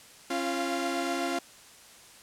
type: tone cluster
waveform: sawtooth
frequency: 271.8 / 343.5 / 695 Hz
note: C#4 / F4 / F5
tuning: -34 / -29 / -9 cents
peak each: -29 dBFS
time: 0.3-1.39 s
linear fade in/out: 5 ms
effects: white hiss -52 dBFS RMS until 2.22 s + low-pass 10000 Hz 12 dB/octave